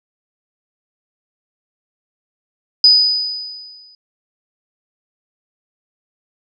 sine tone with exponential decay, 4978 Hz, D#8, in tune, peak -4 dBFS, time 2.84-3.95 s, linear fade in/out 2 ms, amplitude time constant 240 ms, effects none

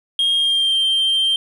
sine tone with pitch glide, 3240 to 3153 Hz, G#7 to G7, -43 to +9 cents, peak -12 dBFS, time 0.19-1.36 s, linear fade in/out 2 ms, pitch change -48 cents, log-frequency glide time 0.35-0.77 s, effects tanh soft clip ceiling -13 dBFS + 8-bit

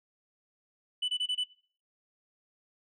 sine tone bursts, 2986 Hz, F#7, 15 cents sharp, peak -25 dBFS, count 5, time 1.02-1.439 s, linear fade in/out 10 ms, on 63 ms, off 26 ms, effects noise-tail reverb RT60 0.4 s tail -18 dB re dry + tanh soft clip ceiling -27 dBFS

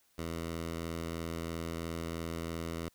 10% pulse tone, 83 Hz, E2, 12 cents sharp, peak -28 dBFS, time 0.18-2.89 s, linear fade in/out 5 ms, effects white hiss -70 dBFS RMS until 2.94 s

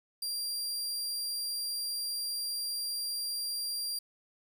sawtooth tone, 4755 Hz, D8, 21 cents sharp, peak -30 dBFS, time 0.22-3.99 s, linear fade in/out 5 ms, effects 10-bit

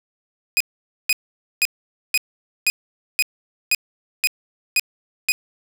sawtooth tone bursts, 2493 Hz, D#7, 3 cents sharp, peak -11 dBFS, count 10, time 0.57-5.32 s, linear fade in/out 0 ms, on 34 ms, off 490 ms, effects none

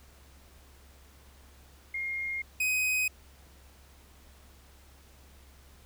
sine / 45% pulse tone pair in turn, 2132 / 2512 Hz, C7 / D#7, +32 / +16 cents, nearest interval minor third, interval 284 cents, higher second, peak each -31 / -26 dBFS, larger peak second, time 1.94-2.42 / 2.6-3.08 s, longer neither, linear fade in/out 5 ms, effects added 68 Hz sine -55 dBFS peak until 5.85 s + pink hiss -59 dBFS RMS until 5.85 s

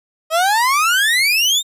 30% pulse exponential sweep, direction up, 624 to 3729 Hz, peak -10 dBFS, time 0.3-1.63 s, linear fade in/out 50 ms, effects resampled to 32000 Hz

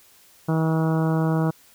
harmonic tone, 160.4 Hz, E3, 47 cents flat, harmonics 1 / 2 / 3 / 4 / 5 / 6 / 7 / 8 / 9, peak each -20 / -26 / -30 / -32 / -34 / -36 / -37 / -38 / -39 dBFS, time 0.48-1.51 s, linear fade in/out 10 ms, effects white hiss -54 dBFS RMS until 1.74 s

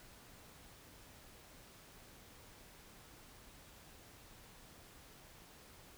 silence, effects pink hiss -59 dBFS RMS until 5.97 s

